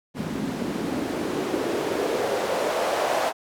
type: noise with band-pass filter sweep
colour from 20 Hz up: white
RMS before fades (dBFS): -26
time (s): 0.14-3.33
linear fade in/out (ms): 50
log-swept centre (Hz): 200 to 710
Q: 2.5
effects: none